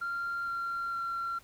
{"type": "tone with pitch steps", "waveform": "sine", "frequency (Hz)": [1387, 1377.4, 1367.9], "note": ["F6", "F6", "F6"], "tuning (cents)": [-12, -24, -36], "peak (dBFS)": -30, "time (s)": [0.01, 1.39], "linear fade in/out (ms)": 10, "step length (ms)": 460, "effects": ["tanh soft clip ceiling -29 dBFS", "pink hiss -59 dBFS RMS until 1.43 s"]}